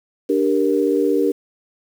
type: chord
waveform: sine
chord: G minor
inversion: second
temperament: equal with one note detuned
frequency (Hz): 293.7 / 392 / 468.1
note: D4 / G4 / Bb4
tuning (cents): 0 / 0 / +7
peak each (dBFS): -19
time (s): 0.29-1.32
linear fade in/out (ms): 10
effects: 7-bit